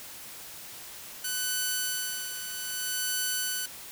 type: tone with tremolo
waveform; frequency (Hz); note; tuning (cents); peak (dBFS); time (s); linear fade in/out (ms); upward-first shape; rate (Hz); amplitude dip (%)
5% pulse; 1500; F#6; +23; -16; 1.24-3.66; 5; sine; 0.63; 60
effects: white hiss -44 dBFS RMS until 3.91 s